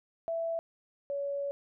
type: tone pair in turn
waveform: sine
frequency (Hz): 663 / 563.6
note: E5 / C#5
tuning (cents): +10 / +29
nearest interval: minor third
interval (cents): 281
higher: first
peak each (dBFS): -30 / -31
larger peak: first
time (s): 0.28-0.59 / 1.1-1.51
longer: second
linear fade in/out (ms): 0
effects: none